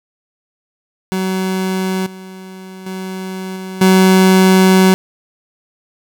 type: tone with level steps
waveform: 30% pulse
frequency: 188 Hz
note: F#3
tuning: 28 cents sharp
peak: -13 / -28 / -20 / -22 / -4 dBFS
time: 1.12-4.94 s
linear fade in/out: 0 ms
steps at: 2.06 / 2.86 / 3.56 / 3.81 s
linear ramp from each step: 5 ms
effects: none